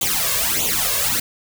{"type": "noise with flanger", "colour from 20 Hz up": "white", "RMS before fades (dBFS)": -20, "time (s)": [0.01, 1.2], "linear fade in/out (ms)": 5, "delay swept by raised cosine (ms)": [0.28, 1.88], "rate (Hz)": 1.6, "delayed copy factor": 0.85, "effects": []}